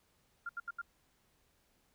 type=tone bursts; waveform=sine; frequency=1396.9 Hz; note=F6; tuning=in tune; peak=-37 dBFS; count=4; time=0.46-0.816 s; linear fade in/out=5 ms; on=32 ms; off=76 ms; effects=pink hiss -73 dBFS RMS until 1.94 s